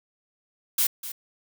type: noise with echo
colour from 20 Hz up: blue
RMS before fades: -22 dBFS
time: 0.78-0.87 s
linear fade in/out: 5 ms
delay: 250 ms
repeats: 1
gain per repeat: -13 dB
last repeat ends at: 1.12 s
effects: none